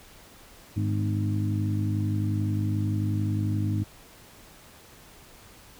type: harmonic tone with a mistuned harmonic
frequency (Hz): 51.3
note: G#1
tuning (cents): -21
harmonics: 2 / 3 / 4 / 5 / 6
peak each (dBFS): -25 / -36 / -33 / -36 / -33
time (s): 0.76-3.84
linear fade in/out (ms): 10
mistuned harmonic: 4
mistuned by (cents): +41
effects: pink hiss -51 dBFS RMS until 5.79 s